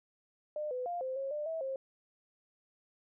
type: tone with pitch steps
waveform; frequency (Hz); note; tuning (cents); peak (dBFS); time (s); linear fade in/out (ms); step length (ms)
sine; 603 / 503 / 700 / 520 / 543 / 597 / 649 / 534; D5 / B4 / F5 / C5 / C#5 / D5 / E5 / C5; +46 / +32 / +4 / -11 / -36 / +28 / -27 / +35; -34; 0.56-1.76; 2; 150
effects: none